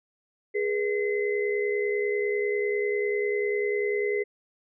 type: tone cluster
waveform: sine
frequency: 413.7 / 483.8 / 2046 Hz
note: G#4 / B4 / C7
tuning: -7 / -36 / -39 cents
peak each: -25 / -32 / -32 dBFS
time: 0.54-4.24 s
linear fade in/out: 20 ms
effects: none